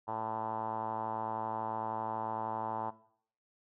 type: tone with low-pass filter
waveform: 5% pulse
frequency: 110.9 Hz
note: A2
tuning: 14 cents sharp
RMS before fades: -37 dBFS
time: 0.07-2.91 s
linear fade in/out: 20 ms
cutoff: 900 Hz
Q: 4.6
effects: noise-tail reverb RT60 0.6 s tail -17 dB re dry